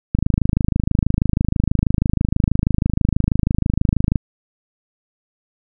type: click train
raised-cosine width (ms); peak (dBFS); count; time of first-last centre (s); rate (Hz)
5; -3; 106; 0.15-4.158; 26.2
effects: none